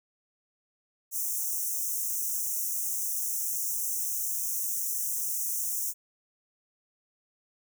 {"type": "high-pass noise", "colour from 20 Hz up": "white", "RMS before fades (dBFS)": -31, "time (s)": [1.11, 5.94], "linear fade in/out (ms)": 50, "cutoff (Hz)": 5700, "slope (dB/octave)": 96, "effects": []}